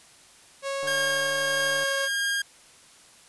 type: tone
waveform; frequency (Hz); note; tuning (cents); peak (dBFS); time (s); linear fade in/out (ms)
sawtooth; 550; C#5; -14; -24; 0.62-2.09; 50
type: click train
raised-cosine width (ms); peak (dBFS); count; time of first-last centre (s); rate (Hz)
1; -30; 150; 0.83-1.837; 148
type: tone with tremolo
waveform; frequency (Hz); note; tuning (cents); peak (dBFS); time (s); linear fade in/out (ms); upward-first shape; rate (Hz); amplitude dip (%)
sawtooth; 1618; G#6; -46; -20; 0.87-2.42; 5; triangle; 1.6; 30
effects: white hiss -53 dBFS RMS until 3.28 s + resampled to 24000 Hz